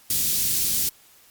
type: band-stop noise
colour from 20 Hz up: white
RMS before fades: -23 dBFS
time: 0.1-0.89 s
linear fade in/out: 2 ms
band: 230 to 4200 Hz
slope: 12 dB/octave
effects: white hiss -54 dBFS RMS until 1.3 s + Opus 48 kbps